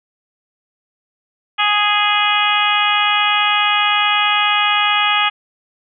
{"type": "harmonic tone", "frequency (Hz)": 415.3, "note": "G#4", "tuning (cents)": 0, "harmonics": [2, 3, 4, 5, 6, 7, 8], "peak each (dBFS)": [-20, -18, -23, -22, -20, -20, -22], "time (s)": [1.58, 5.3], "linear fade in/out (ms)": 20, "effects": []}